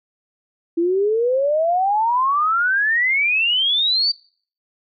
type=exponential sweep; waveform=sine; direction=up; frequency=329.6 to 4676 Hz; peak=-15 dBFS; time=0.77-4.12 s; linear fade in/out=10 ms; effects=noise-tail reverb RT60 0.5 s tail -24 dB re dry